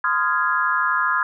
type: chord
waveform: sine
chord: F minor seventh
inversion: second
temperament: equal with one note detuned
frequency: 1028.5 / 1244.5 / 1396.9 / 1661.2 Hz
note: C6 / Eb6 / F6 / Ab6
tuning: -30 / 0 / 0 / 0 cents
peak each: -23 dBFS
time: 0.04-1.23 s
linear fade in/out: 2 ms
effects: none